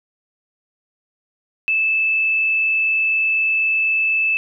sine tone with frequency modulation, 2624 Hz, E7, 9 cents flat, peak -15 dBFS, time 1.68-4.37 s, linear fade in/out 0 ms, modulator 43.8 Hz, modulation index 0.36, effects none

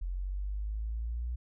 sine linear sweep, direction up, 43.65 to 60.8 Hz, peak -32 dBFS, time 0.01-1.36 s, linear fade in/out 10 ms, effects none

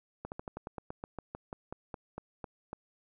slowing click train, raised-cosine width 1 ms, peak -25 dBFS, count 17, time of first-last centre 0.25-2.731 s, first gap 69 ms, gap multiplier 1.1, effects none

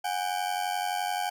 40% pulse ring-modulated tone, 772 Hz, G5, 27 cents flat, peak -24 dBFS, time 0.04-1.3 s, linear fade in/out 10 ms, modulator 45.8 Hz, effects none

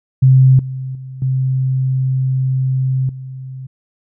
sine tone with level steps, 131.1 Hz, C3, 4 cents sharp, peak -5 / -21 / -27 / -13 / -26 dBFS, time 0.22-3.67 s, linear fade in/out 10 ms, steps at 0.59 / 0.95 / 1.22 / 3.09 s, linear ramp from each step 2 ms, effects none

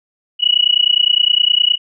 sine tone with amplitude modulation, 2925 Hz, F#7, 21 cents flat, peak -6 dBFS, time 0.39-1.78 s, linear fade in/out 50 ms, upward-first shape sine, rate 29.7 Hz, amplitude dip 100%, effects none

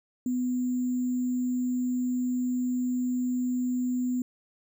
sine tone with sample-and-hold, 250 Hz, B3, 21 cents sharp, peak -25 dBFS, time 0.26-4.22 s, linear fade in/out 2 ms, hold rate 7350 Hz, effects none

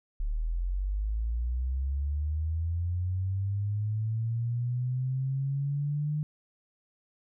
sine linear sweep, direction up, 35.6 to 151.8 Hz, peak -27 dBFS, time 0.2-6.23 s, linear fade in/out 0 ms, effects none

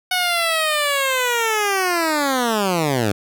10% pulse linear sweep, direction down, 740 to 95 Hz, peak -9 dBFS, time 0.11-3.12 s, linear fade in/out 5 ms, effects none

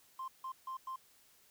triangle tone bursts at uneven times, 1050 Hz, C6, 6 cents sharp, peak -36 dBFS, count 4, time 0.19-0.28 / 0.44-0.52 / 0.67-0.77 / 0.87-0.96 s, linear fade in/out 5 ms, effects tanh soft clip ceiling -36 dBFS + white hiss -66 dBFS RMS until 1.5 s

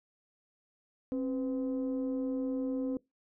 sine tone pair together, 266.5 / 503 Hz, C4 / B4, +32 / +32 cents, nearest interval major seventh, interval 1100 cents, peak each -30 / -36 dBFS, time 1.12-2.97 s, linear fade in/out 0 ms, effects noise-tail reverb RT60 0.2 s tail -23 dB re dry + tanh soft clip ceiling -26 dBFS

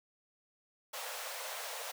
pink high-pass noise, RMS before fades -42 dBFS, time 0.93-1.92 s, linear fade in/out 10 ms, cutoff 470 Hz, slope 96 dB/octave, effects none

